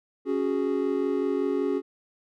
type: chord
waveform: triangle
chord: C# suspended fourth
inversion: none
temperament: equal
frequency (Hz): 277.2 / 370 / 415.3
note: C#4 / F#4 / G#4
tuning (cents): 0 / 0 / 0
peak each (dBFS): -26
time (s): 0.25-1.82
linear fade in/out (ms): 50
effects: none